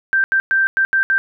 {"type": "tone bursts at uneven times", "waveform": "sine", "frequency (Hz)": 1568, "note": "G6", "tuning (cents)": 0, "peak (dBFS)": -12, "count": 6, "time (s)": [[0.13, 0.24], [0.32, 0.4], [0.51, 0.67], [0.77, 0.85], [0.93, 1.03], [1.1, 1.18]], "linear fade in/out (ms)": 0, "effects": []}